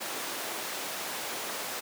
pink high-pass noise, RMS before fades -36 dBFS, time 0-1.81 s, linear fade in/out 20 ms, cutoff 410 Hz, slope 12 dB/octave, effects none

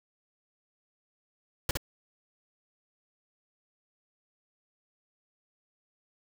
pink noise with echo, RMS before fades -28 dBFS, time 1.69-1.71 s, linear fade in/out 2 ms, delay 62 ms, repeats 1, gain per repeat -3 dB, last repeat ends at 1.772 s, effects none

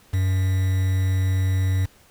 triangle tone with quantisation, 94 Hz, F#2, 28 cents sharp, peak -16 dBFS, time 0.13-1.86 s, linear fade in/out 10 ms, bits 6, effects pink hiss -54 dBFS RMS until 2.1 s

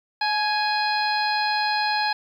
harmonic tone with a mistuned harmonic, 830.6 Hz, G#5, in tune, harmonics 1 / 2 / 3 / 4 / 5 / 6, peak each -23 / -27 / -31 / -38 / -28 / -34 dBFS, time 0.21-2.13 s, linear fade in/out 5 ms, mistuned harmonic 1, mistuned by +36 cents, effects 9-bit

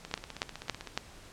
two click trains, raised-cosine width 0.2 ms, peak -23 / -12 dBFS, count 14 / 4, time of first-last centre 0.05-0.873 / 0.14-0.976 s, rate 15.8 / 3.59 Hz, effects pink hiss -52 dBFS RMS until 1.32 s + low-pass 9000 Hz 12 dB/octave

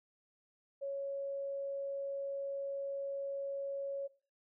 sine tone, 554.4 Hz, C#5, in tune, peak -36 dBFS, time 0.81-4.08 s, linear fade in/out 20 ms, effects noise-tail reverb RT60 0.4 s tail -19 dB re dry

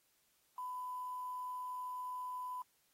sine tone with quantisation, 1001 Hz, B5, 23 cents sharp, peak -40 dBFS, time 0.58-2.62 s, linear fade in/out 2 ms, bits 10, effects white hiss -75 dBFS RMS until 2.93 s + AAC 48 kbps

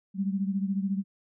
sine beating tone pair, 192.8 / 206.8 Hz, G3 / G#3, -28 / -7 cents, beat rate 14 Hz, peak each -27 / -32 dBFS, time 0.14-1.04 s, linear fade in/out 50 ms, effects none

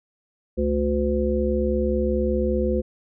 harmonic tone with a mistuned harmonic, 72.6 Hz, D2, 19 cents flat, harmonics 1 / 3 / 5 / 7, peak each -25 / -25 / -25 / -25 dBFS, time 0.57-2.82 s, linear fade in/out 20 ms, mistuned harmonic 1, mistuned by -110 cents, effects none

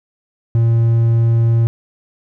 triangle tone, 115.4 Hz, A#2, 17 cents flat, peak -8 dBFS, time 0.55-1.67 s, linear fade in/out 0 ms, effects none

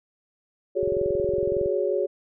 sine chord, F# suspended second, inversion none, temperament equal with one note detuned, 370 / 415.3 / 560.2 Hz, F#4 / G#4 / C#5, 0 / 0 / +18 cents, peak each -26 dBFS, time 0.75-2.07 s, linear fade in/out 20 ms
click train, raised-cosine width 5 ms, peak -24 dBFS, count 19, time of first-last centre 0.83-1.659 s, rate 21.7 Hz
effects none

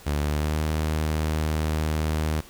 sawtooth tone with pitch glide, 73.4 to 77.67 Hz, D2 to D#2, 0 to -2 cents, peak -19 dBFS, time 0.06-2.41 s, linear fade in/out 10 ms, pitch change +98 cents, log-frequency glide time 0.19-0.63 s, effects pink hiss -48 dBFS RMS until 2.49 s

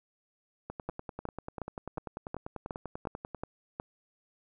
two click trains, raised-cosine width 1 ms, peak -21 / -24 dBFS, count 9 / 28, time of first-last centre 0.89-3.799 / 0.7-3.347 s, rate 2.75 / 10.2 Hz, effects none

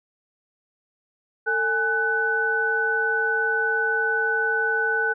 sine tone cluster, 447.1 / 830 / 1498 Hz, A4 / G#5 / F#6, +28 / -1 / +21 cents, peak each -27 / -30 / -21 dBFS, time 1.46-5.14 s, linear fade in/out 20 ms, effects none

